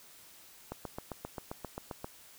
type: click train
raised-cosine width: 1 ms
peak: -24 dBFS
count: 11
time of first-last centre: 0.72-2.045 s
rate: 7.55 Hz
effects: white hiss -56 dBFS RMS until 2.38 s